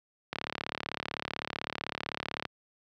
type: click train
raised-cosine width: 0.3 ms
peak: -16 dBFS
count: 77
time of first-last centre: 0.33-2.453 s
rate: 35.8 Hz
effects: high-pass 100 Hz 12 dB/octave